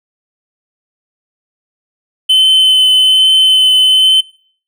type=tone with vibrato; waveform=triangle; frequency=3052 Hz; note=G7; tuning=47 cents flat; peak=-4 dBFS; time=2.29-4.21 s; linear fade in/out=10 ms; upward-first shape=triangle; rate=1.2 Hz; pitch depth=10 cents each way; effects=noise-tail reverb RT60 0.5 s tail -22 dB re dry